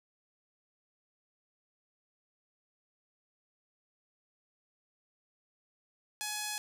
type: tone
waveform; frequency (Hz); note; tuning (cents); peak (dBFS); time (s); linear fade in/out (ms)
5% pulse; 843; G#5; +26; -23; 6.21-6.58; 0
effects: none